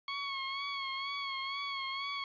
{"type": "tone with vibrato", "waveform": "15% pulse", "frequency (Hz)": 1101, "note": "C#6", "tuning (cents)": -12, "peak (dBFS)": -29, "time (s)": [0.08, 2.24], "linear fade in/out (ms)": 2, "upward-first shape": "sine", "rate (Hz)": 2.1, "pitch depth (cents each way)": 42, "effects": ["resampled to 11025 Hz", "10-bit"]}